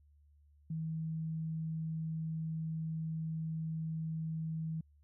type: tone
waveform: sine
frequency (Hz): 160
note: D#3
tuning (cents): +49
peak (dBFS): -35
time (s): 0.7-4.81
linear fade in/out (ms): 5
effects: added 73 Hz sine -62 dBFS peak until 5.03 s